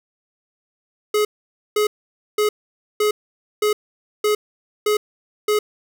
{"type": "tone bursts", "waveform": "square", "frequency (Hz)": 421.6, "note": "G#4", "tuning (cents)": 26, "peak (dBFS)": -16, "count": 8, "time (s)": [1.14, 5.59], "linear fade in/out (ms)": 5, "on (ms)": 110, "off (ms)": 510, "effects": []}